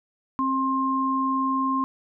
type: tone pair together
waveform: sine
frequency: 266.3 / 1060 Hz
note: C4 / C6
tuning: +31 / +22 cents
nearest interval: 2 octaves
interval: 2391 cents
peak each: -25 / -23 dBFS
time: 0.39-1.84 s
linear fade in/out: 0 ms
effects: none